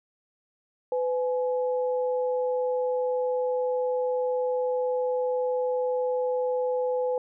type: tone pair together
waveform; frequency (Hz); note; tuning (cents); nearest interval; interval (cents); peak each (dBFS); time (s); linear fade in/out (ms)
sine; 502.2 / 844; B4 / G#5; +29 / +28; major sixth; 899; -24 / -34; 0.92-7.18; 2
effects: none